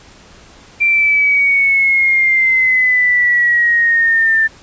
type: exponential sweep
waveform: sine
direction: down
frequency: 2363 to 1777 Hz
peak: -9 dBFS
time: 0.8-4.48 s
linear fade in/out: 20 ms
effects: pink hiss -42 dBFS RMS until 4.62 s + resampled to 16000 Hz